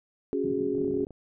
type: chord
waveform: sine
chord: C# suspended fourth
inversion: none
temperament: equal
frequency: 277.2 / 370 / 415.3 Hz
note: C#4 / F#4 / G#4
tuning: 0 / 0 / 0 cents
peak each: -30 / -30 / -29 dBFS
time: 0.33-1.05 s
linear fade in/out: 0 ms
type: band-pass noise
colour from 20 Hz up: white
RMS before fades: -41 dBFS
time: 0.44-1.05 s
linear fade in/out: 0 ms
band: 110 to 270 Hz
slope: 24 dB/octave
type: clicks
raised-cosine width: 2 ms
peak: -32 dBFS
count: 12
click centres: 0.751 / 0.783 / 0.815 / 0.847 / 0.878 / 0.91 / 0.941 / 0.972 / 1.005 / 1.036 / 1.069 / 1.107 s
effects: none